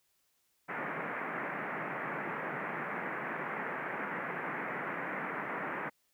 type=band-pass noise; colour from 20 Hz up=white; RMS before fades=-38 dBFS; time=0.68-5.9 s; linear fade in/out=20 ms; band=140 to 2100 Hz; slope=48 dB/octave; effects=white hiss -75 dBFS RMS until 6.13 s